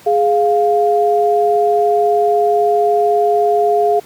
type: tone pair together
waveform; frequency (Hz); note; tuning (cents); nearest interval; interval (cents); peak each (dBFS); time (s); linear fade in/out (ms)
sine; 416.2 / 700; G#4 / F5; +4 / +4; major sixth; 900; -13; 0.06-4; 10
effects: pink hiss -42 dBFS RMS until 4.05 s + high-pass 100 Hz 12 dB/octave